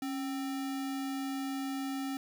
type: tone with sample-and-hold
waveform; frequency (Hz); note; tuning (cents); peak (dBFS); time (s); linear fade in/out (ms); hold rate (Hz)
sine; 273.3; C#4; -24; -33; 0.02-2.17; 2; 1050
effects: none